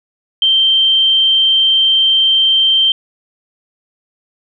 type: tone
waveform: sine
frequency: 3136 Hz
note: G7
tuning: in tune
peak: -8 dBFS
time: 0.42-2.92 s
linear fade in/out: 2 ms
effects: none